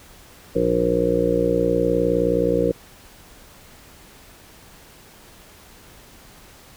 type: harmonic tone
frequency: 59.3 Hz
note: A#1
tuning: 30 cents sharp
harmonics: 1 / 2 / 3 / 5 / 6 / 7 / 8 / 9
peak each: -31 / -32 / -26 / -25 / -26 / -31 / -20 / -24 dBFS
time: 0.55-2.72 s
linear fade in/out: 10 ms
effects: pink hiss -47 dBFS RMS until 6.76 s